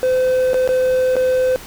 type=tone with dropouts; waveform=triangle; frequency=512 Hz; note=C5; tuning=38 cents flat; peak=-11 dBFS; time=0.03-1.56 s; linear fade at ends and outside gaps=0 ms; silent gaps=0.533-0.543 / 0.676-0.69 / 1.156-1.166 s; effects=pink hiss -36 dBFS RMS until 1.66 s